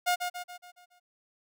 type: tone with echo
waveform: sawtooth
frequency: 714 Hz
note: F5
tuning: 38 cents sharp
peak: -20 dBFS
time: 0.06-0.16 s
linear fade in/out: 20 ms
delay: 140 ms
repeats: 6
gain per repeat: -6 dB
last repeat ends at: 1 s
effects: none